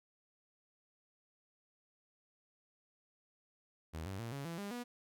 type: tone with pitch steps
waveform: sawtooth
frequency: 80.1 / 96.36 / 115.93 / 139.46 / 167.78 / 201.8 / 242.8 Hz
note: E2 / G2 / A#2 / C#3 / E3 / G#3 / B3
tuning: -49 / -29 / -9 / +11 / +31 / -49 / -29 cents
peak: -37 dBFS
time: 3.93-4.84 s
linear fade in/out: 20 ms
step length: 130 ms
effects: none